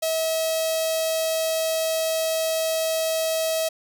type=tone with notch filter; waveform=sawtooth; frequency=644 Hz; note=E5; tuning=41 cents flat; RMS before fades=-24 dBFS; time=0.02-3.69 s; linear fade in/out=10 ms; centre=1500 Hz; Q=0.53; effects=none